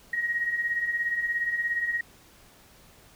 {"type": "beating tone pair", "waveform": "sine", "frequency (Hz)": [1874, 1891], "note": ["A#6", "A#6"], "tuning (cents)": [9, 24], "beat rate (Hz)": 17, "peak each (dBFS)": [-33, -26], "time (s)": [0.13, 2.01], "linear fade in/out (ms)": 5, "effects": ["pink hiss -55 dBFS RMS until 3.15 s"]}